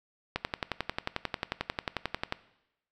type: click train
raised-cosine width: 0.3 ms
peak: -13 dBFS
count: 23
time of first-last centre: 0.36-2.324 s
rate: 11.2 Hz
effects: noise-tail reverb RT60 0.9 s tail -18 dB re dry